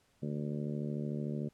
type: harmonic tone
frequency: 73.42 Hz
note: D2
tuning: in tune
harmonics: 2 / 3 / 4 / 5 / 6 / 7 / 8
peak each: -37 / -38 / -46 / -44 / -48 / -51 / -50 dBFS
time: 0.22-1.49 s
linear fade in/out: 10 ms
effects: pink hiss -71 dBFS RMS until 1.53 s + low-pass 11000 Hz 12 dB/octave